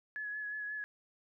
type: tone with vibrato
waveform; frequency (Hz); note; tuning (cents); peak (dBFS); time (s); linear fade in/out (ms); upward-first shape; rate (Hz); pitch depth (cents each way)
sine; 1695; G#6; +35; -37; 0.16-0.84; 0; sine; 5.6; 24
effects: none